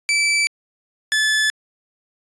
sawtooth tone pair in turn, 2318 / 1732.4 Hz, D7 / A6, -23 / -27 cents, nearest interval perfect fourth, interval 504 cents, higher first, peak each -12 dBFS, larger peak neither, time 0.09-0.47 / 1.12-1.5 s, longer neither, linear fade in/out 0 ms, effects resampled to 22050 Hz

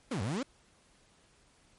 30% pulse exponential two-way sweep, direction down then up, 295.7 to 89 to 295.7 Hz, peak -29 dBFS, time 0.11-0.43 s, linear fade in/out 5 ms, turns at 0.22 s, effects pink hiss -65 dBFS RMS until 1.78 s + MP3 48 kbps

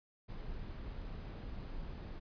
brown noise, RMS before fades -44 dBFS, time 0.28-2.2 s, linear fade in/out 20 ms, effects resampled to 11025 Hz

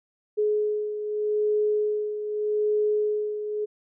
sine beating tone pair, 421.9 / 422.72 Hz, G#4 / G#4, +27 / +31 cents, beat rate 0.82 Hz, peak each -23 / -30 dBFS, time 0.37-3.66 s, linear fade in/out 20 ms, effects none

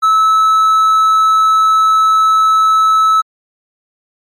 triangle tone, 1302 Hz, E6, 22 cents flat, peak -5 dBFS, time 0.02-3.22 s, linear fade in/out 20 ms, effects MP3 64 kbps

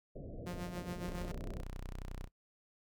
pink low-pass noise, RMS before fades -46 dBFS, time 0.15-1.62 s, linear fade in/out 10 ms, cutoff 670 Hz, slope 96 dB/octave
sawtooth tone with tremolo, 177 Hz, F3, 23 cents sharp, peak -35 dBFS, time 0.46-1.32 s, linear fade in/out 10 ms, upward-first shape sine, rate 7.2 Hz, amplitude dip 60%
sawtooth tone, 31.19 Hz, B0, 18 cents sharp, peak -38 dBFS, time 1.04-2.29 s, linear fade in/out 50 ms
effects noise-tail reverb RT60 0.1 s tail -19 dB re dry

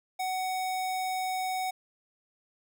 square tone, 747 Hz, F#5, 16 cents sharp, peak -30 dBFS, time 0.19-1.71 s, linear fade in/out 10 ms, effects none

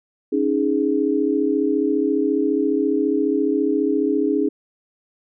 sine chord, C# suspended second, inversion none, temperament just, 277.2 / 311.8 / 415.8 Hz, C#4 / D#4 / G#4, 0 / +4 / +2 cents, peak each -21 dBFS, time 0.32-4.49 s, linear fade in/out 10 ms, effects none

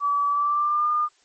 sine tone with pitch glide, 1148 to 1211.4 Hz, D6 to D#6, -40 to -47 cents, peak -19 dBFS, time 0-1.09 s, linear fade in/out 50 ms, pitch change +93 cents, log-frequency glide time 0.29-0.9 s, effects white hiss -61 dBFS RMS until 1.24 s + MP3 32 kbps

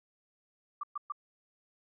sine tone bursts, 1174.7 Hz, D6, in tune, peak -33 dBFS, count 3, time 0.81-1.122 s, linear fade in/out 5 ms, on 24 ms, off 120 ms, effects none

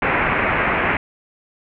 white low-pass noise, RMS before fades -19 dBFS, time 0.02-0.97 s, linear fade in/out 2 ms, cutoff 2400 Hz, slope 48 dB/octave, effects none

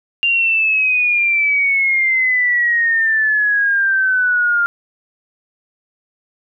sine exponential sweep, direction down, 2794 to 1396.9 Hz, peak -12 dBFS, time 0.23-4.66 s, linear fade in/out 0 ms, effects none

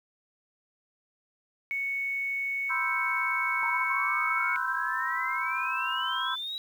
sine tone, 2217 Hz, C#7, in tune, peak -28 dBFS, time 1.71-4.56 s, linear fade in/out 0 ms
sine chord, C major seventh, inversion third, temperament equal, 987.8 / 1046.5 / 1318.5 / 1568 Hz, B5 / C6 / E6 / G6, 0 / 0 / 0 / 0 cents, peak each -35 / -35 / -33 / -34 dBFS, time 2.69-6.36 s, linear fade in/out 20 ms
sine exponential sweep, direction up, 932.3 to 3900 Hz, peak -32 dBFS, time 3.63-6.58 s, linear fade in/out 0 ms
effects 9-bit

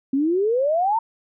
sine exponential sweep, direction up, 261.6 to 932.3 Hz, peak -17 dBFS, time 0.13-0.99 s, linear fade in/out 5 ms, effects none

